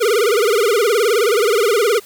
square tone with vibrato, 440.5 Hz, A4, 2 cents sharp, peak -13 dBFS, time 0-2 s, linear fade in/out 20 ms, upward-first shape sine, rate 19 Hz, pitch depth 180 cents each way, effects white hiss -43 dBFS RMS until 2.05 s

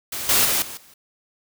white noise with level steps, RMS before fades -29 / -17 / -21 / -35 / -50 dBFS, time 0.12-0.94 s, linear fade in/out 5 ms, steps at 0.29 / 0.45 / 0.62 / 0.77 s, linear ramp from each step 2 ms, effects none

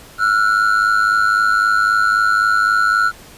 triangle ring-modulated tone, 1398 Hz, F6, 1 cent sharp, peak -7 dBFS, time 0.18-3.12 s, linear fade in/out 50 ms, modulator 51.9 Hz, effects pink hiss -41 dBFS RMS until 3.37 s + resampled to 32000 Hz

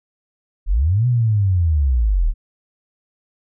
sine linear two-way sweep, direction up then down, 33.61 to 125.9 to 33.61 Hz, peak -13 dBFS, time 0.66-2.34 s, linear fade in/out 50 ms, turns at 1.07 s, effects none

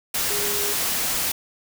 sine tone in noise, 411.4 Hz, G#4, 16 cents flat, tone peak -30 dBFS, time 0.3-0.73 s, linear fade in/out 5 ms, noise white, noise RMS -24 dBFS, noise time 0.14-1.32 s, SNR -9 dB, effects none

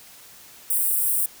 white high-pass noise, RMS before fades -22 dBFS, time 0.7-1.26 s, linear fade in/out 5 ms, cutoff 8200 Hz, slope 96 dB/octave, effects white hiss -47 dBFS RMS until 1.4 s

